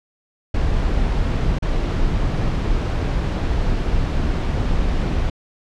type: noise with dropouts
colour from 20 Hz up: brown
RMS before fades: -19 dBFS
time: 0.54-5.3 s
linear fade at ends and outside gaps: 5 ms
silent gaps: 1.587-1.623 s
effects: low-pass 5000 Hz 12 dB/octave